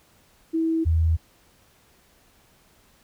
sine tone pair in turn, 324.9 / 81.22 Hz, E4 / E2, -25 / -25 cents, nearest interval 2 octaves, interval 2400 cents, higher first, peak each -20 / -17 dBFS, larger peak second, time 0.53-0.85 / 0.85-1.17 s, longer neither, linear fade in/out 20 ms, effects pink hiss -59 dBFS RMS until 3.03 s

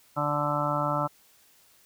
harmonic tone, 146.8 Hz, D3, in tune, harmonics 1 / 2 / 4 / 5 / 6 / 7 / 8 / 9, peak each -32 / -35 / -31 / -36 / -33 / -34 / -36 / -30 dBFS, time 0.16-1.08 s, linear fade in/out 20 ms, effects white hiss -60 dBFS RMS until 1.85 s

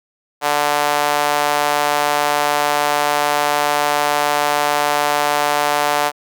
sawtooth tone with high-pass filter, 146.8 Hz, D3, in tune, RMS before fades -17 dBFS, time 0.41-6.12 s, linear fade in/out 50 ms, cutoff 750 Hz, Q 1.9, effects none

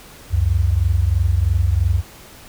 sine tone pair together, 68.7 / 91.7 Hz, C#2 / F#2, -15 / -15 cents, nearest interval perfect fourth, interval 500 cents, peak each -17 / -16 dBFS, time 0.3-2.03 s, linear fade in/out 50 ms, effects pink hiss -42 dBFS RMS until 2.48 s

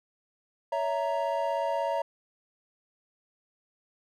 triangle chord, A# diminished, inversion first, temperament equal with one note detuned, 562.8 / 659.3 / 932.3 Hz, C#5 / E5 / A#5, +26 / 0 / 0 cents, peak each -29 dBFS, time 0.72-2.02 s, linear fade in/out 5 ms, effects none

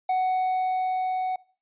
triangle tone with level ramp, 744 Hz, F#5, 9 cents sharp, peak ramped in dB -19 to -23 dBFS, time 0.09-1.36 s, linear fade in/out 5 ms, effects noise-tail reverb RT60 0.4 s tail -21 dB re dry + resampled to 8000 Hz

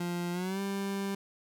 30% pulse tone with pitch glide, 174.61 to 197.13 Hz, F3 to G3, 0 to +10 cents, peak -29 dBFS, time 0-1.15 s, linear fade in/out 5 ms, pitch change +210 cents, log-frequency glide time 0.32-0.6 s, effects none

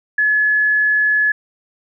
sine tone, 1706 Hz, G#6, 46 cents sharp, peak -12 dBFS, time 0.18-1.32 s, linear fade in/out 5 ms, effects none

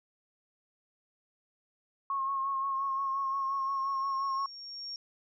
sine tone with vibrato, 1086 Hz, C#6, 36 cents flat, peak -29 dBFS, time 2.1-4.46 s, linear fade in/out 2 ms, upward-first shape sine, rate 5.7 Hz, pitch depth 30 cents each way
sine tone with exponential growth, 5540 Hz, F8, 15 cents flat, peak -36 dBFS, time 2.75-4.96 s, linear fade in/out 1 ms, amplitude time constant 480 ms
effects none

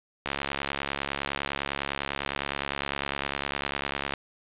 click train, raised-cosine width 0.3 ms, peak -12 dBFS, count 272, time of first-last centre 0.26-4.137 s, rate 69.9 Hz, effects resampled to 8000 Hz + 9-bit

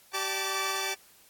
10% pulse tone cluster, 386.4 / 591 / 881 / 1161 Hz, G4 / D5 / A5 / D6, -25 / +11 / +2 / -20 cents, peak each -25 / -32 / -27 / -24 dBFS, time 0.13-0.95 s, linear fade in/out 20 ms, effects white hiss -58 dBFS RMS until 1.29 s + AAC 64 kbps

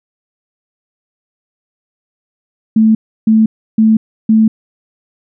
sine tone bursts, 220 Hz, A3, in tune, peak -5 dBFS, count 4, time 2.76-4.48 s, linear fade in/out 5 ms, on 190 ms, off 320 ms, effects none

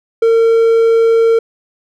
triangle tone, 455.9 Hz, A#4, 39 cents flat, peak -5 dBFS, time 0.22-1.39 s, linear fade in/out 5 ms, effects none

